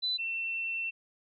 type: tone pair in turn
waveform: sine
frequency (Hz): 4000 / 2695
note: B7 / E7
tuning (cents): +21 / +38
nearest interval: perfect fifth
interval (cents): 683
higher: first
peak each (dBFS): -28 / -31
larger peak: first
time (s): 0.02-0.18 / 0.18-0.91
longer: second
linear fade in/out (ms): 20
effects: none

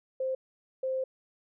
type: tone pair in turn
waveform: sine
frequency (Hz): 523.3 / 523.3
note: C5 / C5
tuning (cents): 0 / 0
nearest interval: unison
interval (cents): 0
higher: neither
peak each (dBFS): -28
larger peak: neither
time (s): 0.2-0.35 / 0.83-1.04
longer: second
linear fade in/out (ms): 5
effects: none

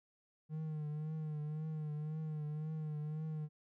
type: tone with vibrato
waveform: triangle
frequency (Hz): 153.6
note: D#3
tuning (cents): -22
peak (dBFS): -36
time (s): 0.49-3.49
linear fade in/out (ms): 50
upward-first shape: triangle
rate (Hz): 1.9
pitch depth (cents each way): 54
effects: none

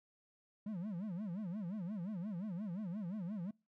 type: tone with vibrato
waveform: triangle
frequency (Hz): 192.2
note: G3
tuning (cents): -34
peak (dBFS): -37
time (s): 0.66-3.51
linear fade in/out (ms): 5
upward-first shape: sine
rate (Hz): 5.7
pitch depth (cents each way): 240
effects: noise-tail reverb RT60 0.3 s tail -25 dB re dry

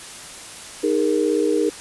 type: chord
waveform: sine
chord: D# suspended fourth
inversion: none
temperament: equal with one note detuned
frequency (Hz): 311.1 / 408.9 / 466.2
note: D#4 / G#4 / A#4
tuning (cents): 0 / -27 / 0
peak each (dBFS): -21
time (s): 0.83-1.7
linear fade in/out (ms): 10
effects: white hiss -37 dBFS RMS until 1.8 s + resampled to 24000 Hz

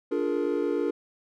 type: chord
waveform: triangle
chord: Bb dominant seventh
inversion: first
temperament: just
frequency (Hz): 291.4 / 349.6 / 419.5 / 466.2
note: D4 / F4 / Ab4 / Bb4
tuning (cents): -13 / +2 / +17 / 0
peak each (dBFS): -28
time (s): 0.11-0.91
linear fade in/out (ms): 10
effects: none

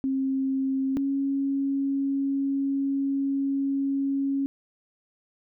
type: tone pair in turn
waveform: sine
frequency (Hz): 267.4 / 275.2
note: C4 / C#4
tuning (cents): +38 / -12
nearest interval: unison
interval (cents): 50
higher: second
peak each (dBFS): -23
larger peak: neither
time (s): 0.04-0.97 / 0.97-4.46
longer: second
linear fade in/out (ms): 0
effects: none

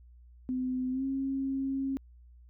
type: tone with pitch glide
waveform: sine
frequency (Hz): 255.4 to 269.8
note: C4 to C#4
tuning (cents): -42 to -47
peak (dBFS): -29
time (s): 0.49-1.97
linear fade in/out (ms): 0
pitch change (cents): +95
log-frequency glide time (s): 0.91-1.04
effects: added 60 Hz sine -52 dBFS peak until 2.49 s

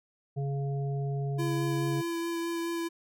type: harmonic tone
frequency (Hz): 139.2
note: C#3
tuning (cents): +8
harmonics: 1 / 3 / 5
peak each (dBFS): -29 / -39 / -43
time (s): 0.36-2.02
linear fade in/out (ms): 20
type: tone with vibrato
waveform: square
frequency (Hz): 336.7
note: E4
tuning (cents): +37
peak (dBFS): -31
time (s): 1.38-2.89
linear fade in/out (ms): 20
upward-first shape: sine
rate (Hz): 4.7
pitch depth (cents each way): 11
effects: none

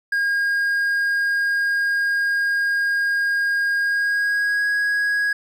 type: tone with pitch glide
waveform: triangle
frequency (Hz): 1625 to 1655.3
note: G#6 to G#6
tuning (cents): -38 to -6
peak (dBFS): -16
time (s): 0.12-5.33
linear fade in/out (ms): 5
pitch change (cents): +32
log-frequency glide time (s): 3.79-4.67
effects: none

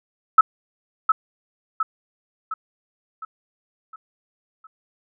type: tone with echo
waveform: sine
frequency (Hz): 1301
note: E6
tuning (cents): -23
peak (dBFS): -6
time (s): 0.38-0.41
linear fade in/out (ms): 5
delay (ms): 710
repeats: 6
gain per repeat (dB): -6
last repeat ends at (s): 4.67
effects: none

